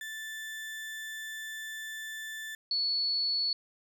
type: tone pair in turn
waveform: 35% pulse / sine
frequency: 1760 / 4416 Hz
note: A6 / C#8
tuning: 0 / -7 cents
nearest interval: octave + major third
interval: 1593 cents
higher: second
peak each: -36 / -27 dBFS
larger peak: second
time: 0.01-2.55 / 2.71-3.53 s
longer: first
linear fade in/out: 2 ms
effects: none